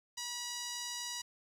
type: tone with band-pass filter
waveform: sawtooth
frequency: 968 Hz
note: B5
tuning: 35 cents flat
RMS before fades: -41 dBFS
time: 0.17-1.22 s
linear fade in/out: 10 ms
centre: 5600 Hz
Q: 1.6
effects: 10-bit